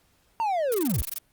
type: linear sweep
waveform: triangle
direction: down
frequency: 932.3 to 45.44 Hz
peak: -21 dBFS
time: 0.4-1.02 s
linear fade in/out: 0 ms
type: noise bursts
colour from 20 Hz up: blue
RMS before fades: -31 dBFS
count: 11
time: 0.72-1.182 s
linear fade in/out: 0 ms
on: 22 ms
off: 22 ms
effects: pink hiss -65 dBFS RMS until 1.32 s + Opus 48 kbps